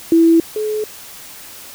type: tone pair in turn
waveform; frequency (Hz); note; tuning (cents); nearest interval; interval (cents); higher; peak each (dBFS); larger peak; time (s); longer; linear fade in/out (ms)
sine; 330.5 / 428.1; E4 / A4; +5 / -47; major third; 448; second; -7 / -17; first; 0.12-0.4 / 0.56-0.84; neither; 2
effects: white hiss -36 dBFS RMS until 1.74 s